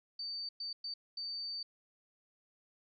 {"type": "tone bursts at uneven times", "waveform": "sine", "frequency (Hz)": 4591, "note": "D8", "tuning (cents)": -40, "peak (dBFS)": -38, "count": 4, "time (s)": [[0.19, 0.49], [0.6, 0.73], [0.84, 0.94], [1.17, 1.63]], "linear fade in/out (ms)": 5, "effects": []}